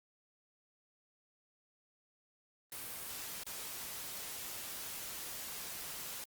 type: noise with dropouts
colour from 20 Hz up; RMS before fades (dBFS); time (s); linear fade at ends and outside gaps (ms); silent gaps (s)
white; -44; 2.72-6.24; 1; 3.435-3.465
effects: Opus 32 kbps